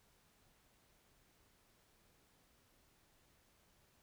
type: silence
effects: pink hiss -72 dBFS RMS until 4.02 s